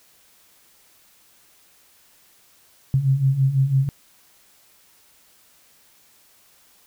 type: beating tone pair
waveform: sine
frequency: 130.81 / 136.81 Hz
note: C3 / C#3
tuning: 0 / -22 cents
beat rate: 6 Hz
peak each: -22 / -17 dBFS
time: 2.94-3.89 s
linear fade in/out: 0 ms
effects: white hiss -56 dBFS RMS until 6.86 s